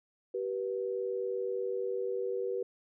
sine tone pair together, 385.7 / 486 Hz, G4 / B4, -28 / -28 cents, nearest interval major third, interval 400 cents, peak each -34 / -34 dBFS, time 0.34-2.63 s, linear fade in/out 5 ms, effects none

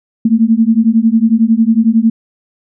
sine beating tone pair, 220 / 231 Hz, A3 / A#3, 0 / -16 cents, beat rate 11 Hz, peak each -10 dBFS, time 0.25-2.1 s, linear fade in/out 5 ms, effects none

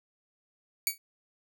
5% pulse tone with exponential decay, 2265 Hz, C#7, 37 cents sharp, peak -12 dBFS, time 0.87-0.98 s, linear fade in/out 1 ms, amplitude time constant 23 ms, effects none

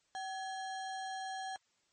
sine tone with sample-and-hold, 764 Hz, G5, 45 cents flat, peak -38 dBFS, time 0.15-1.56 s, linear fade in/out 0 ms, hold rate 2450 Hz, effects white hiss -75 dBFS RMS until 1.92 s + MP3 32 kbps

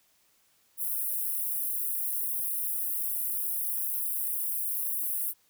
white high-pass noise, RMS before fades -31 dBFS, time 0.77-5.34 s, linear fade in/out 50 ms, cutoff 10000 Hz, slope 48 dB/octave, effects white hiss -67 dBFS RMS until 5.49 s

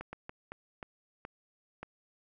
slowing click train, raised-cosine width 0.5 ms, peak -26 dBFS, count 7, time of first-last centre 0.01-1.83 s, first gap 120 ms, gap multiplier 1.37, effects none

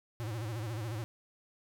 square tone with vibrato, 111.9 Hz, A2, 30 cents sharp, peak -36 dBFS, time 0.2-1.04 s, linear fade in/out 0 ms, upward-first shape sine, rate 14 Hz, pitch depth 140 cents each way, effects none

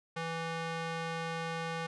square tone with band-pass filter, 165 Hz, E3, 2 cents sharp, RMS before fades -37 dBFS, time 0.16-1.87 s, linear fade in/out 10 ms, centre 1500 Hz, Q 0.55, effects resampled to 24000 Hz

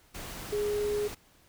sine tone in noise, 415.3 Hz, G#4, in tune, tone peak -27 dBFS, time 0.52-1.08 s, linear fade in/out 10 ms, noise pink, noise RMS -41 dBFS, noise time 0.14-1.15 s, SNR +11 dB, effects pink hiss -62 dBFS RMS until 1.48 s

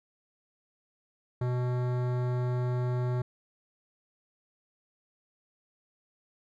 sine tone with hard clipping, 124.2 Hz, B2, 10 cents sharp, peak -29 dBFS, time 1.41-3.22 s, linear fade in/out 5 ms, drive 17 dB, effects none

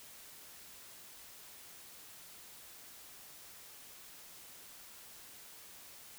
silence, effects white hiss -54 dBFS RMS until 6.18 s

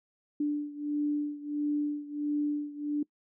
sine beating tone pair, 293.7 / 295.2 Hz, D4 / D4, 0 / +9 cents, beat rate 1.5 Hz, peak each -30 / -33 dBFS, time 0.4-3.03 s, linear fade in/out 5 ms, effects noise-tail reverb RT60 0.1 s tail -23 dB re dry

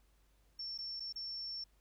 sine tone with dropouts, 5430 Hz, F8, 50 cents flat, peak -40 dBFS, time 0.59-1.64 s, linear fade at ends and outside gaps 5 ms, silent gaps 0.778-0.786 / 0.998-1.003 / 1.126-1.158 s, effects added 50 Hz sine -68 dBFS peak until 1.8 s + pink hiss -75 dBFS RMS until 1.8 s

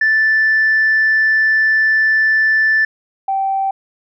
sine tone pair in turn, 1760 / 777.2 Hz, A6 / G5, 0 / -15 cents, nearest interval octave + major second, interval 1415 cents, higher first, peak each -9 / -14 dBFS, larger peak first, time 0.01-2.85 / 3.28-3.71 s, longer first, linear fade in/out 5 ms, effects tanh soft clip ceiling -7 dBFS

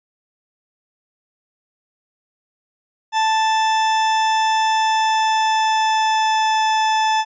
40% pulse tone with pitch glide, 880 to 873.9 Hz, A5 to A5, 0 to -12 cents, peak -14 dBFS, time 3.12-7.25 s, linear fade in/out 50 ms, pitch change -12 cents, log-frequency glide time 4.71-6.64 s, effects resampled to 16000 Hz

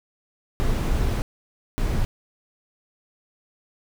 brown noise bursts at uneven times, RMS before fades -22 dBFS, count 2, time 0.6-1.22 / 1.78-2.05 s, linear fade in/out 0 ms, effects none

